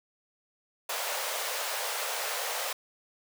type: high-pass noise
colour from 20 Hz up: pink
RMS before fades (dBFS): -33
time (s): 0.89-2.73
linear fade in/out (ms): 5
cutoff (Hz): 480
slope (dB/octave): 48
effects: none